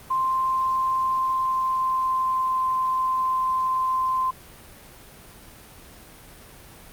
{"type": "tone with pitch glide", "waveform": "sine", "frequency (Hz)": [1046.5, 1038.1], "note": ["C6", "C6"], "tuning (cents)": [0, -14], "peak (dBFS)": -20, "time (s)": [0.1, 4.31], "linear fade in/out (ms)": 10, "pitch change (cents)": -14, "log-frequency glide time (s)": [1.03, 2.66], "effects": ["pink hiss -46 dBFS RMS until 6.92 s", "Opus 32 kbps"]}